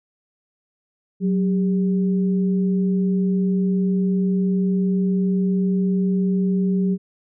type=tone pair together; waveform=sine; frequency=186.34 / 400.7 Hz; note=F#3 / G4; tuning=+13 / +38 cents; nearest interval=octave + minor second; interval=1325 cents; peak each=-17 / -27 dBFS; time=1.2-6.98 s; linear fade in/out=50 ms; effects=none